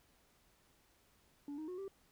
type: tone with pitch steps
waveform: sine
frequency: 287.2 / 311.4 / 363.7 / 390.1 Hz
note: D4 / D#4 / F#4 / G4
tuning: -39 / +2 / -30 / -8 cents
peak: -39 dBFS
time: 1.48-1.88 s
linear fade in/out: 2 ms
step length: 100 ms
effects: tanh soft clip ceiling -41 dBFS + pink hiss -71 dBFS RMS until 2.11 s